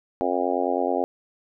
harmonic tone, 89.3 Hz, F2, 39 cents sharp, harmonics 3 / 4 / 5 / 6 / 7 / 8 / 9, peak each -29 / -29 / -29 / -29 / -29 / -29 / -29 dBFS, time 0.21-1.04 s, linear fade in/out 0 ms, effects none

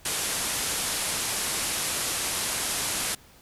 white low-pass noise, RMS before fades -29 dBFS, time 0.05-3.15 s, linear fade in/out 5 ms, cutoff 12000 Hz, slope 96 dB/octave, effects pink hiss -54 dBFS RMS until 3.41 s

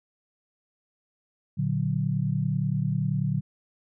sine chord, Bb augmented, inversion none, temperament equal, 116.54 / 146.83 / 185 Hz, Bb2 / D3 / F#3, 0 / 0 / 0 cents, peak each -29 / -26 / -29 dBFS, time 1.57-3.41 s, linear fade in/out 20 ms, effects none

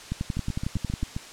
two click trains, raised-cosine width 5 ms, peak -17 / -15 dBFS, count 7 / 11, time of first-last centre 0.37-1.165 / 0.12-1.029 s, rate 7.55 / 11 Hz, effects white hiss -43 dBFS RMS until 1.32 s + low-pass 7000 Hz 12 dB/octave

